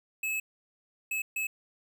square tone bursts at uneven times, 2590 Hz, E7, 31 cents flat, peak -30 dBFS, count 3, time 0.23-0.4 / 1.11-1.22 / 1.36-1.47 s, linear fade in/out 5 ms, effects none

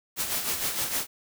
white noise with tremolo, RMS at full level -27 dBFS, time 0.16-1.07 s, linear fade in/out 50 ms, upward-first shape sine, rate 6.5 Hz, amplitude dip 55%, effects none

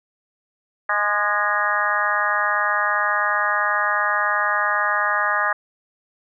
harmonic tone with a mistuned harmonic, 207.7 Hz, G#3, in tune, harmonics 3 / 4 / 5 / 6 / 7 / 8 / 9, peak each -29 / -27 / -27 / -23 / -28 / -23 / -26 dBFS, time 0.89-5.53 s, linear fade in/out 5 ms, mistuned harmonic 6, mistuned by -32 cents, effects none

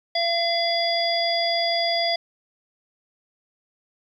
harmonic tone with a mistuned harmonic, 681 Hz, F5, 44 cents flat, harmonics 1 / 3 / 5 / 7, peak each -23 / -29 / -28 / -25 dBFS, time 0.15-2.16 s, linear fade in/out 5 ms, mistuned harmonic 7, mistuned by +21 cents, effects 9-bit

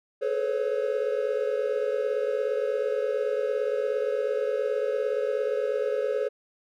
triangle tone cluster, 426.4 / 443.7 / 503 / 552 Hz, G#4 / A4 / B4 / C#5, +46 / +14 / +32 / -7 cents, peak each -27 / -33 / -28 / -27 dBFS, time 0.21-6.29 s, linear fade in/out 20 ms, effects none

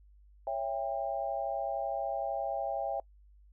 sine chord, C# diminished, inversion none, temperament just, 554.4 / 665.2 / 798.3 Hz, C#5 / E5 / G5, 0 / +16 / +31 cents, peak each -37 / -35 / -35 dBFS, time 0.47-3 s, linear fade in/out 2 ms, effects noise-tail reverb RT60 0.1 s tail -26 dB re dry + added 50 Hz sine -56 dBFS peak until 3.52 s

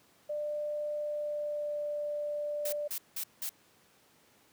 sine tone with pitch glide, 595 to 590.2 Hz, D5 to D5, +22 to +8 cents, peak -32 dBFS, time 0.29-2.88 s, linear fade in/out 10 ms, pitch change -14 cents, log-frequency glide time 0.97-1.82 s
blue noise bursts, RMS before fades -36 dBFS, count 4, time 2.65-3.494 s, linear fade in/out 5 ms, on 76 ms, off 180 ms
effects pink hiss -64 dBFS RMS until 4.52 s + high-pass 150 Hz 12 dB/octave

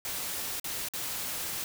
white noise with dropouts, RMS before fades -35 dBFS, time 0.05-1.64 s, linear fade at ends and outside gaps 1 ms, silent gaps 0.598-0.643 / 0.886-0.936 s, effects none

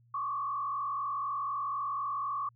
sine tone with frequency modulation, 1133 Hz, C#6, 37 cents sharp, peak -31 dBFS, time 0.14-2.49 s, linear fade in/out 5 ms, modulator 44 Hz, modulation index 1.2, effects added 118 Hz sine -61 dBFS peak until 2.55 s

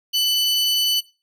40% pulse tone pair together, 2990 / 4480 Hz, F#7 / C#8, +17 / +18 cents, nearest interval perfect fifth, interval 701 cents, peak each -18 / -22 dBFS, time 0.13-1.01 s, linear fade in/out 20 ms, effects noise-tail reverb RT60 0.3 s tail -19 dB re dry

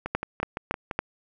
two click trains, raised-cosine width 0.5 ms, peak -9 / -15 dBFS, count 4 / 6, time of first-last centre 0.15-0.99 / 0.06-0.912 s, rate 3.57 / 5.87 Hz, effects none

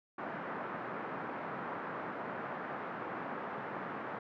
white band-pass noise, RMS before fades -41 dBFS, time 0.18-4.19 s, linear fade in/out 5 ms, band 140 to 1500 Hz, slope 24 dB/octave, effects none

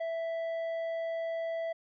sine tone with tanh clipping, 660 Hz, E5, 2 cents sharp, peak -33 dBFS, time 0-1.73 s, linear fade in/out 10 ms, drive 7 dB, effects none

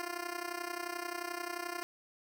10% pulse tone with amplitude modulation, 349.2 Hz, F4, in tune, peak -26 dBFS, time 0-1.83 s, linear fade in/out 0 ms, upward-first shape sine, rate 31.4 Hz, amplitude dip 80%, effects none

